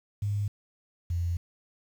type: tone pair in turn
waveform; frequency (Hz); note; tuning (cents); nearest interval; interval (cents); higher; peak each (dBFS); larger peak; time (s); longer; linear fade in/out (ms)
sine; 102.5 / 86.19; G#2 / F2; -22 / -22; minor third; 300; first; -26 / -26; neither; 0.22-0.48 / 1.1-1.37; second; 5
effects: 9-bit